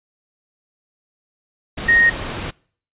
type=tone in noise; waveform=sine; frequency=1864.7 Hz; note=A#6; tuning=in tune; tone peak=-10 dBFS; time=1.88-2.1 s; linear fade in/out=10 ms; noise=pink; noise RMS=-27 dBFS; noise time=1.77-2.51 s; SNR=+14 dB; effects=noise-tail reverb RT60 0.5 s tail -25 dB re dry + resampled to 8000 Hz